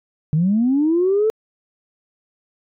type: linear sweep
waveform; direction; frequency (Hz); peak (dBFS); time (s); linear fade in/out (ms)
sine; up; 146.2 to 446.2; -13; 0.33-1.3; 0
effects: tanh soft clip ceiling -9 dBFS